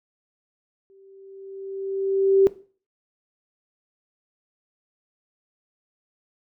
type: tone with exponential growth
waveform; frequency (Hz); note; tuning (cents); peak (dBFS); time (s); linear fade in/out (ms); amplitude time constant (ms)
sine; 388.9; G4; -14; -11; 0.9-2.47; 0; 340
effects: noise-tail reverb RT60 0.4 s tail -17 dB re dry